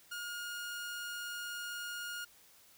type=tone; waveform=sawtooth; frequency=1427 Hz; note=F6; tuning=37 cents sharp; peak=-36 dBFS; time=0.11-2.25 s; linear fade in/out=10 ms; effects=white hiss -62 dBFS RMS until 2.77 s